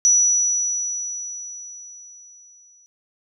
sine tone with exponential decay, 5890 Hz, F#8, 9 cents flat, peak -11 dBFS, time 0.05-2.86 s, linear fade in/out 0 ms, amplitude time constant 610 ms, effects none

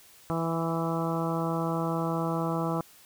harmonic tone with a mistuned harmonic, 164.81 Hz, E3, in tune, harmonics 1 / 2 / 3 / 4 / 5 / 6 / 7 / 8, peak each -30 / -33 / -35 / -36 / -37 / -38 / -38 / -39 dBFS, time 0.3-2.81 s, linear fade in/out 0 ms, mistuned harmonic 6, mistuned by +23 cents, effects white hiss -55 dBFS RMS until 3.05 s

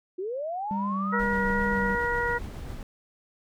sine linear sweep, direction up, 349.2 to 1364 Hz, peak -29 dBFS, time 0.18-1.21 s, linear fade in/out 10 ms
triangle tone with vibrato, 197.5 Hz, G3, 13 cents sharp, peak -26 dBFS, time 0.71-1.95 s, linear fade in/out 0 ms, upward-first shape square, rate 2.4 Hz, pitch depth 23 cents each way
harmonic tone, 477.7 Hz, A#4, 42 cents sharp, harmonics 1 / 2 / 3 / 4, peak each -30 / -30 / -30 / -30 dBFS, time 1.12-2.39 s, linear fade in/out 20 ms
brown noise with tremolo, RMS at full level -35 dBFS, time 1.19-2.83 s, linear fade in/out 2 ms, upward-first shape sine, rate 7.4 Hz, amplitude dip 25%
effects none

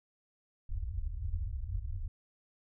pink low-pass noise, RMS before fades -36 dBFS, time 0.69-2.08 s, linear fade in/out 10 ms, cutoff 100 Hz, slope 96 dB/octave, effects none

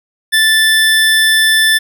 25% pulse tone, 1760 Hz, A6, in tune, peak -4 dBFS, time 0.32-1.79 s, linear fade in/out 20 ms, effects none

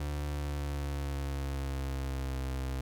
35% pulse tone with pitch glide, 73.1 to 65.88 Hz, D2 to C2, -7 to +12 cents, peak -31 dBFS, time 0-2.81 s, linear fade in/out 5 ms, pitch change -181 cents, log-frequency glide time 0.27-2.39 s, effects none

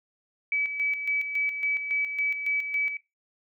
sine tone with tremolo, 2290 Hz, D7, 44 cents flat, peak -23 dBFS, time 0.52-2.97 s, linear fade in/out 2 ms, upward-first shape square, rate 3.6 Hz, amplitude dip 55%, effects noise-tail reverb RT60 0.2 s tail -18 dB re dry

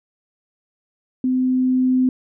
sine tone with level ramp, 256.1 Hz, C4, 37 cents flat, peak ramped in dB -16 to -13 dBFS, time 1.24-2.09 s, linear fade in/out 2 ms, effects none

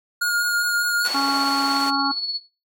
square tone with vibrato, 1428 Hz, F6, 38 cents sharp, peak -19 dBFS, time 0.21-1.08 s, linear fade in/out 10 ms, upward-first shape triangle, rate 5 Hz, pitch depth 15 cents each way
sine tone with tremolo, 4402 Hz, C#8, 13 cents flat, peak -21 dBFS, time 0.99-2.41 s, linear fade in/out 50 ms, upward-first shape sine, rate 17 Hz, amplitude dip 45%
pink band-pass noise, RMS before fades -32 dBFS, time 1.04-1.91 s, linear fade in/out 20 ms, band 550 to 10000 Hz, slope 12 dB/octave
harmonic tone, 277.2 Hz, C#4, in tune, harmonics 1 / 3 / 4 / 5, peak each -25 / -25 / -25 / -25 dBFS, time 1.14-2.12 s, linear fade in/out 10 ms
effects noise-tail reverb RT60 0.3 s tail -17 dB re dry

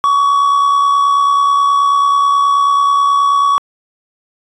triangle tone with amplitude modulation, 1127 Hz, C#6, 28 cents sharp, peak -5 dBFS, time 0.04-3.58 s, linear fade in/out 0 ms, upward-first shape sine, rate 69.3 Hz, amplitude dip 40%, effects resampled to 24000 Hz

